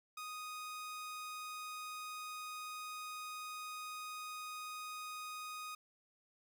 sawtooth tone, 1244.5 Hz, D#6, in tune, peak -40 dBFS, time 0.17-5.75 s, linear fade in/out 5 ms, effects 13-bit

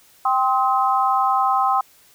sine chord, C minor, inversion second, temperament equal with one note detuned, 784 / 1046.5 / 1275.8 Hz, G5 / C6 / Eb6, 0 / 0 / +43 cents, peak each -19 / -20 / -21 dBFS, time 0.25-1.81 s, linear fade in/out 5 ms, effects white hiss -53 dBFS RMS until 2.14 s

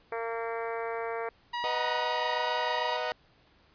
harmonic tone, 229.2 Hz, A#3, 29 cents flat, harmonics 2 / 3 / 4 / 5 / 6 / 7 / 8 / 9 / 10, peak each -34 / -38 / -40 / -42 / -44 / -45 / -46 / -47 / -48 dBFS, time 0.12-1.29 s, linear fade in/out 2 ms
sawtooth tone, 959 Hz, A#5, 49 cents sharp, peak -27 dBFS, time 1.53-2.97 s, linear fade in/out 10 ms
sawtooth chord, B major seventh, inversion none, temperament equal, 493.9 / 622.3 / 740 / 932.3 Hz, B4 / D#5 / F#5 / A#5, 0 / 0 / 0 / 0 cents, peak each -32 / -30 / -33 / -33 dBFS, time 1.64-3.12 s, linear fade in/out 0 ms
effects pink hiss -63 dBFS RMS until 3.74 s + resampled to 11025 Hz

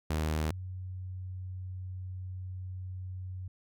sawtooth / sine tone pair in turn, 77.78 / 92.5 Hz, D#2 / F#2, 0 / 0 cents, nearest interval minor third, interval 300 cents, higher second, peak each -25 / -37 dBFS, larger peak first, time 0.1-0.51 / 0.51-3.48 s, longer second, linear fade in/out 5 ms, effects none

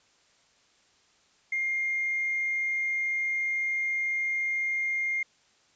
triangle tone with tanh clipping, 2119 Hz, C7, 21 cents sharp, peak -26 dBFS, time 1.52-5.23 s, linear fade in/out 5 ms, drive 4 dB, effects white hiss -64 dBFS RMS until 5.75 s + resampled to 16000 Hz

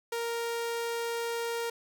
sawtooth tone, 466.2 Hz, A#4, in tune, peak -27 dBFS, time 0.12-1.7 s, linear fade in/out 5 ms, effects none

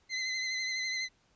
25% pulse tone with vibrato, 2047 Hz, C7, 38 cents flat, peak -28 dBFS, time 0.09-1.09 s, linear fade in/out 50 ms, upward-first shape sine, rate 12 Hz, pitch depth 30 cents each way, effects pink hiss -69 dBFS RMS until 1.35 s + resampled to 16000 Hz

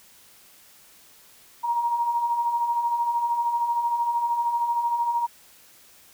sine beating tone pair, 932.3 / 945.3 Hz, A#5 / A#5, 0 / +24 cents, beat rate 13 Hz, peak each -31 / -22 dBFS, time 1.63-5.27 s, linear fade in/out 20 ms, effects white hiss -53 dBFS RMS until 6.13 s

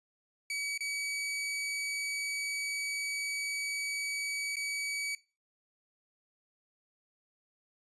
sawtooth tone with dropouts, 2276 Hz, C#7, 45 cents sharp, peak -30 dBFS, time 0.5-5.15 s, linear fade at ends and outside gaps 2 ms, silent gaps 0.777-0.806 / 4.557-4.567 s, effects noise-tail reverb RT60 0.3 s tail -19 dB re dry + resampled to 24000 Hz

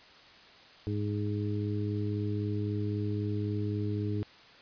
harmonic tone, 103.83 Hz, G#2, in tune, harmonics 1 / 2 / 3 / 4, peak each -31 / -38 / -36 / -39 dBFS, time 0.87-4.23 s, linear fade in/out 0 ms, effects white hiss -54 dBFS RMS until 4.61 s + resampled to 11025 Hz

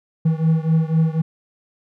triangle beating tone pair, 159.3 / 163.3 Hz, D#3 / E3, +41 / -16 cents, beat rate 4 Hz, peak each -15 / -17 dBFS, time 0.25-1.22 s, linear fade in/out 10 ms, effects none

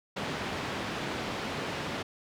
pink band-pass noise, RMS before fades -35 dBFS, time 0.16-2.03 s, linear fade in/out 10 ms, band 130 to 3600 Hz, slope 12 dB/octave, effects none

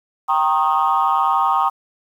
sine chord, Eb dominant seventh, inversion first, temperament equal with one note detuned, 784 / 932.3 / 1082.8 / 1244.5 Hz, G5 / Bb5 / Db6 / Eb6, 0 / 0 / -41 / 0 cents, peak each -19 dBFS, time 0.28-1.7 s, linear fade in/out 20 ms, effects tanh soft clip ceiling -7 dBFS + 8-bit

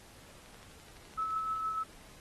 click train, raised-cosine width 0.2 ms, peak -37 dBFS, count 14, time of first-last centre 0.46-1.562 s, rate 11.8 Hz
sine tone with tremolo, 1300 Hz, E6, 24 cents flat, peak -30 dBFS, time 1.17-1.84 s, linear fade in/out 20 ms, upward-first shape sine, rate 6.5 Hz, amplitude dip 35%
effects pink hiss -56 dBFS RMS until 2.2 s + AAC 32 kbps

